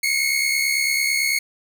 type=tone pair together; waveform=sawtooth; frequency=2148 / 2217 Hz; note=C7 / C#7; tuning=+45 / 0 cents; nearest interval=minor second; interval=55 cents; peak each=-18 dBFS; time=0.03-1.39 s; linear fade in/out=5 ms; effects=none